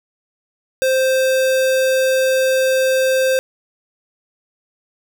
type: tone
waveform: square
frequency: 523.3 Hz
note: C5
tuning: in tune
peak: -14 dBFS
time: 0.82-3.39 s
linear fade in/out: 0 ms
effects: none